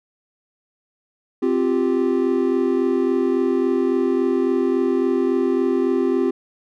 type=chord; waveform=triangle; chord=C suspended fourth; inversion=none; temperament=just; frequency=261.6 / 348.8 / 392.4 Hz; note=C4 / F4 / G4; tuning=0 / -2 / +2 cents; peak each=-19 dBFS; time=1.42-6.31 s; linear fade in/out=10 ms; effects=none